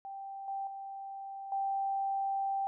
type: tone with level steps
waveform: sine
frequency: 784 Hz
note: G5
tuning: in tune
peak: -40 / -34 / -40 / -30 dBFS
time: 0.05-2.67 s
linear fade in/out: 0 ms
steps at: 0.48 / 0.67 / 1.52 s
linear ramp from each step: 2 ms
effects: none